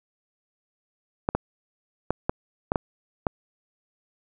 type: clicks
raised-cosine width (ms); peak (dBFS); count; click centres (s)
1; -8; 7; 1.289 / 1.35 / 2.106 / 2.295 / 2.719 / 2.758 / 3.268
effects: none